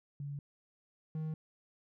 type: tone pair in turn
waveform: sine / triangle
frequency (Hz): 142.5 / 156.95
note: C#3 / D#3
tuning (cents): +48 / +15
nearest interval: major second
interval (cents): 167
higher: second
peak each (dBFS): -38 / -33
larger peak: second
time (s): 0.2-0.39 / 1.15-1.34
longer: neither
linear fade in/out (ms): 2
effects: none